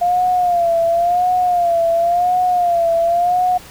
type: tone with vibrato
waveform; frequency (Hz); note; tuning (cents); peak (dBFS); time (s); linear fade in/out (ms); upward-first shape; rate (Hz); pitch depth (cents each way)
sine; 698.5; F5; 0; -12; 0.01-3.58; 10; sine; 0.94; 75
effects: pink hiss -39 dBFS RMS until 3.7 s